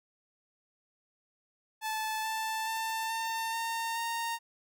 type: tone with pitch steps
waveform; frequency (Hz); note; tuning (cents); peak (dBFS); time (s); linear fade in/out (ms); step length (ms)
sawtooth; 872 / 882.1 / 892.4 / 902.8 / 913.2 / 923.9; A5 / A5 / A5 / A5 / A#5 / A#5; -16 / +4 / +24 / +44 / -36 / -16; -28; 1.81-4.39; 50; 430
effects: none